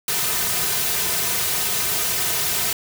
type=noise with comb filter; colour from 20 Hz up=white; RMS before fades=-22 dBFS; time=0.08-2.73 s; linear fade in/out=2 ms; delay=3.6 ms; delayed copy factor=-0.7; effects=none